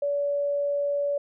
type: tone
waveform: sine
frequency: 572 Hz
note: D5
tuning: 46 cents flat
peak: -23 dBFS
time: 0.02-1.18 s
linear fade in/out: 5 ms
effects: none